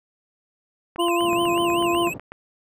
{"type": "click train", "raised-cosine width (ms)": 0.5, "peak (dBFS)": -21, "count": 12, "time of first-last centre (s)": [0.96, 2.32], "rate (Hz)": 8.09}
{"type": "harmonic tone", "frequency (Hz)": 344.1, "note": "F4", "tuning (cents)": -26, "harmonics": [1, 2, 3], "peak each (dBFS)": [-21, -26, -24], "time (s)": [0.98, 2.1], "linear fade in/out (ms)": 20}
{"type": "tone with vibrato", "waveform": "square", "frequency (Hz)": 2770, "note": "F7", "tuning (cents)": -15, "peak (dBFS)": -28, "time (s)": [0.99, 2.14], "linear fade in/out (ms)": 10, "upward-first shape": "sine", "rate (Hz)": 5.2, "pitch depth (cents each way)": 180}
{"type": "band-pass noise", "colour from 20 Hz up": "pink", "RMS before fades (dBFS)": -36, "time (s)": [1.21, 2.19], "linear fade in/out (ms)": 20, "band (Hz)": [130, 490], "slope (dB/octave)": 12}
{"effects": []}